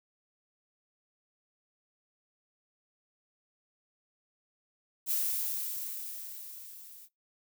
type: noise with level ramp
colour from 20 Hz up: violet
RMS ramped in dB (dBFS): -29 to -52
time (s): 5.06-7.09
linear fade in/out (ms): 50
effects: noise-tail reverb RT60 0.2 s tail -23 dB re dry